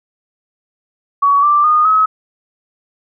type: tone with pitch steps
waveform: sine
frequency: 1128 / 1176.6 / 1227.3 / 1280.1 Hz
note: C#6 / D6 / D#6 / D#6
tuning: +30 / +3 / -24 / +49 cents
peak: -8 dBFS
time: 1.22-2.06 s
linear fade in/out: 10 ms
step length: 210 ms
effects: none